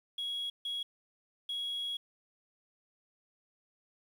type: tone bursts at uneven times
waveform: sine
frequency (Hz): 3322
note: G#7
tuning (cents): 0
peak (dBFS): -32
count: 3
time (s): 0.18-0.5 / 0.65-0.83 / 1.49-1.97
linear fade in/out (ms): 5
effects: tanh soft clip ceiling -32 dBFS + 10-bit